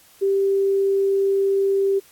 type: tone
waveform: sine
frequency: 392.4 Hz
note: G4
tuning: 2 cents sharp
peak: -16 dBFS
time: 0.21-2 s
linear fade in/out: 20 ms
effects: white hiss -52 dBFS RMS until 2.11 s + AAC 64 kbps